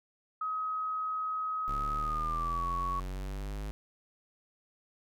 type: tone with pitch glide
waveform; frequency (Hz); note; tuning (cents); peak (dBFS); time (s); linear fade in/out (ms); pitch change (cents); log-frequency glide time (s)
sine; 1268 to 1116.7; D#6 to C#6; +32 to +12; -31; 0.41-3; 5; -220; 1.97-2.68
type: linear sweep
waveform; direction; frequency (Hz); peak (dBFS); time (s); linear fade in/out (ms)
square; up; 34.65 to 51.91; -36; 1.68-3.71; 0
effects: none